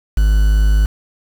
triangle tone with quantisation, 51.91 Hz, G#1, in tune, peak -7 dBFS, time 0.17-0.86 s, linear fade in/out 5 ms, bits 5, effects none

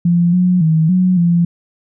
sine tone with pitch steps, 172.7 / 180.8 / 159.4 / 183.4 / 171.7 Hz, F3 / F#3 / D#3 / F#3 / F3, -19 / -40 / +42 / -15 / -29 cents, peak -9 dBFS, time 0.05-1.45 s, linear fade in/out 5 ms, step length 280 ms, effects none

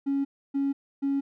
triangle tone bursts, 277.2 Hz, C#4, in tune, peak -20 dBFS, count 3, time 0.06-1.21 s, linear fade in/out 20 ms, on 190 ms, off 290 ms, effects tanh soft clip ceiling -20 dBFS

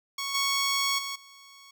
10% pulse tone with level steps, 1108.7 Hz, C#6, in tune, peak -22 / -16 / -24 / -41 dBFS, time 0.18-1.71 s, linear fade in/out 5 ms, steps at 0.34 / 0.98 / 1.15 s, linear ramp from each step 10 ms, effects none

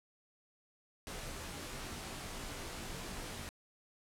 pink noise with comb filter, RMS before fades -44 dBFS, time 1.07-3.49 s, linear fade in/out 0 ms, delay 19 ms, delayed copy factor -0.75, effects low-pass 11000 Hz 12 dB/octave

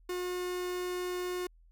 45% pulse tone, 360.4 Hz, F#4, 45 cents flat, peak -33 dBFS, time 0.09-1.47 s, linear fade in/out 5 ms, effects added 41 Hz sine -57 dBFS peak until 1.71 s

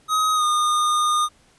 square tone with pitch glide, 1262 to 1221.1 Hz, D#6 to D#6, +24 to -33 cents, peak -18 dBFS, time 0.08-1.29 s, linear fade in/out 50 ms, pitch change -57 cents, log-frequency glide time 0.34-0.44 s, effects pink hiss -57 dBFS RMS until 1.58 s + resampled to 24000 Hz

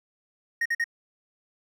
triangle tone bursts, 1864.7 Hz, A#6, in tune, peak -21 dBFS, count 3, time 0.61-0.842 s, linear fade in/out 5 ms, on 46 ms, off 47 ms, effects none

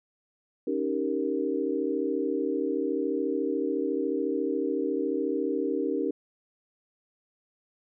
sine chord, Eb dominant seventh, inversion third, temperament equal, 277.2 / 311.1 / 392 / 466.2 Hz, Db4 / Eb4 / G4 / Bb4, 0 / 0 / 0 / 0 cents, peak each -31 dBFS, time 0.67-6.11 s, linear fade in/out 5 ms, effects none

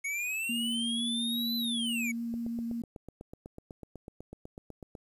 square linear two-way sweep, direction up then down, 2208 to 4047 to 2208 Hz, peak -32 dBFS, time 0.04-2.12 s, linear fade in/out 10 ms, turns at 1.56 s
sine tone with vibrato, 233.1 Hz, A#3, in tune, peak -32 dBFS, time 0.49-2.82 s, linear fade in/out 5 ms, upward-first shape triangle, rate 5.9 Hz, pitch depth 12 cents each way
click train, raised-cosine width 2 ms, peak -30 dBFS, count 22, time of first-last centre 2.34-4.952 s, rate 8.04 Hz
effects resampled to 32000 Hz + 10-bit

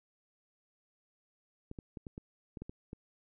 clicks, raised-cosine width 3 ms, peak -30 dBFS, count 9, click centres 1.714 / 1.788 / 1.972 / 2.068 / 2.179 / 2.572 / 2.62 / 2.695 / 2.931 s, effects none

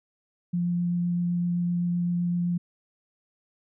sine tone with vibrato, 174.61 Hz, F3, in tune, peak -23 dBFS, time 0.53-2.58 s, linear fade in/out 10 ms, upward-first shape triangle, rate 7.8 Hz, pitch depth 9 cents each way, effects none

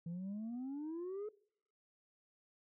sine exponential sweep, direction up, 164.81 to 432.7 Hz, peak -38 dBFS, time 0.06-1.29 s, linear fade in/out 5 ms, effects noise-tail reverb RT60 0.6 s tail -22 dB re dry + tanh soft clip ceiling -39 dBFS

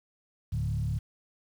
sine tone with frequency modulation, 110 Hz, A2, in tune, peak -27 dBFS, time 0.52-0.99 s, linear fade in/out 10 ms, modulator 35.8 Hz, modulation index 1.2, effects 9-bit

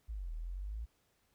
sine exponential two-way sweep, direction down then up, 58.27 to 38.89 to 58.27 Hz, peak -38 dBFS, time 0.08-0.86 s, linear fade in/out 20 ms, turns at 0.33 s, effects pink hiss -75 dBFS RMS until 1.34 s

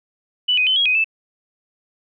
sine tone with pitch steps, 2973 / 2501 / 3052 / 3297 / 2506 / 2632 Hz, F#7 / D#7 / G7 / G#7 / D#7 / E7, +8 / +8 / -47 / -13 / +12 / -3 cents, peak -14 dBFS, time 0.48-1.044 s, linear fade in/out 10 ms, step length 94 ms, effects none

